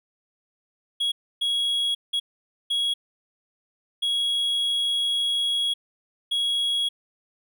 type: tone bursts at uneven times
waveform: triangle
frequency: 3322 Hz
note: G#7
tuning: in tune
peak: -20 dBFS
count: 6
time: 1-1.12 / 1.41-1.95 / 2.13-2.2 / 2.7-2.94 / 4.02-5.74 / 6.31-6.89 s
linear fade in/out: 10 ms
effects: none